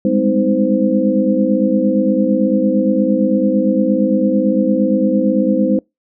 sine tone cluster, 200.2 / 209 / 256.8 / 314.7 / 516 Hz, G3 / G#3 / C4 / D#4 / C5, +37 / +11 / -32 / +20 / -24 cents, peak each -18 dBFS, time 0.05-5.79 s, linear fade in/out 2 ms, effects noise-tail reverb RT60 0.2 s tail -26 dB re dry

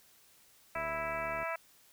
harmonic tone, 329.6 Hz, E4, in tune, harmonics 2 / 3 / 4 / 5 / 6 / 7 / 8, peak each -38 / -41 / -40 / -44 / -44 / -43 / -47 dBFS, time 0.75-1.56 s, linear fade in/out 5 ms
click train, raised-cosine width 2 ms, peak -36 dBFS, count 51, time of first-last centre 0.76-1.429 s, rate 74.7 Hz
effects white hiss -63 dBFS RMS until 1.92 s

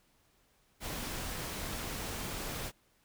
pink noise, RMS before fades -39 dBFS, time 0.8-2.72 s, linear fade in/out 50 ms, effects pink hiss -70 dBFS RMS until 3.04 s

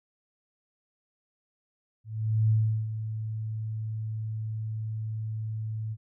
sine tone with ADSR envelope, 109.6 Hz, A2, 6 cents flat, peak -19 dBFS, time 2.04-5.97 s, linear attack 460 ms, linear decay 370 ms, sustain -11 dB, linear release 49 ms, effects none

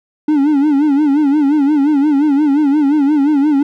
triangle tone with vibrato, 290 Hz, D4, 22 cents flat, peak -7 dBFS, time 0.28-3.63 s, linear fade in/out 5 ms, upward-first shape sine, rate 5.7 Hz, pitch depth 110 cents each way, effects none

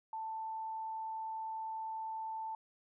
sine tone, 885 Hz, A5, 10 cents sharp, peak -38 dBFS, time 0.13-2.55 s, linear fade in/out 2 ms, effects none

